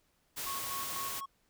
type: noise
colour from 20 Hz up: white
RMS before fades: -39 dBFS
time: 0.36-1.21 s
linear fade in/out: 20 ms
type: tone with tremolo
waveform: triangle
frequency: 1100 Hz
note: C#6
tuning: 14 cents flat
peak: -36 dBFS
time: 0.46-1.26 s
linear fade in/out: 10 ms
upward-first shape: square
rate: 4 Hz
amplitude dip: 55%
effects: pink hiss -73 dBFS RMS until 1.49 s